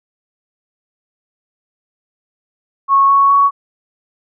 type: tone with pitch steps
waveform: sine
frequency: 1100 / 1109.6 / 1119.2 Hz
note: C#6 / C#6 / C#6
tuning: -14 / +1 / +16 cents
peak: -7 dBFS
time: 2.88-3.51 s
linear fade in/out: 50 ms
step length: 210 ms
effects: none